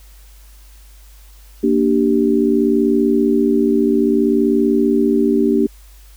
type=chord; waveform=sine; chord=G minor; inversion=first; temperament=equal with one note detuned; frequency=233.1 / 293.7 / 388.8 Hz; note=Bb3 / D4 / G4; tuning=0 / 0 / -14 cents; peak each=-16 dBFS; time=1.63-5.67 s; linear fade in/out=10 ms; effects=added 50 Hz sine -40 dBFS peak until 6.16 s + white hiss -50 dBFS RMS until 6.16 s